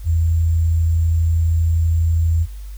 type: tone with sample-and-hold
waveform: sine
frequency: 82.41 Hz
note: E2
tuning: in tune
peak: -13 dBFS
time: 0.04-2.47 s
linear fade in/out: 50 ms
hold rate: 7350 Hz
effects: added 50 Hz sine -29 dBFS peak until 2.77 s + white hiss -50 dBFS RMS until 2.77 s